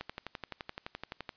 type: click train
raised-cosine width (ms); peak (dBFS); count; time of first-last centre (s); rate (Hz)
0.3; -22; 16; 0.01-1.292; 11.7
effects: white hiss -66 dBFS RMS until 1.36 s + resampled to 11025 Hz